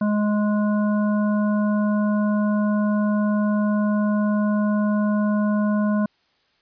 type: harmonic tone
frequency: 209 Hz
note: G#3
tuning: 11 cents sharp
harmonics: 1 / 3 / 5 / 7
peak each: -18 / -28 / -32 / -35 dBFS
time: 0.01-6.06 s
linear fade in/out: 5 ms
effects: white hiss -64 dBFS RMS until 6.61 s + resampled to 11025 Hz